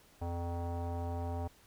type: tone with low-pass filter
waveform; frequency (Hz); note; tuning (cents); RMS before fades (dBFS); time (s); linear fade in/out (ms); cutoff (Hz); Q
square; 85.9; F2; -28; -37; 0.21-1.48; 10; 790; 3.4
effects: pink hiss -63 dBFS RMS until 1.66 s